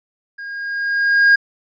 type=tone with level ramp; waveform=triangle; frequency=1626 Hz; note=G#6; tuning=37 cents flat; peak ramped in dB=-27 to -5 dBFS; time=0.38-1.36 s; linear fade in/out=10 ms; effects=resampled to 16000 Hz